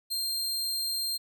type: tone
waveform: sawtooth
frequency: 4186 Hz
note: C8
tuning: in tune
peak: -26 dBFS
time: 0.1-1.18 s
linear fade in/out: 20 ms
effects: none